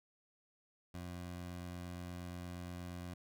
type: tone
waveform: 20% pulse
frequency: 88.5 Hz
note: F2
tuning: 23 cents sharp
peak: -39 dBFS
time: 0.94-3.14 s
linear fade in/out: 5 ms
effects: none